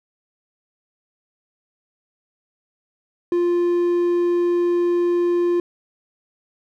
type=tone; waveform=triangle; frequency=349.2 Hz; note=F4; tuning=in tune; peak=-14 dBFS; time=3.32-5.6 s; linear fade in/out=2 ms; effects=none